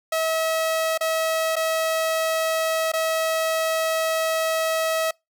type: tone with dropouts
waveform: sawtooth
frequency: 644 Hz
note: E5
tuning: 41 cents flat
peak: -17 dBFS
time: 0.12-5.11 s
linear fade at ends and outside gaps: 5 ms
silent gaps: 0.977-1.008 / 1.557-1.564 / 2.919-2.935 s
effects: noise-tail reverb RT60 0.2 s tail -26 dB re dry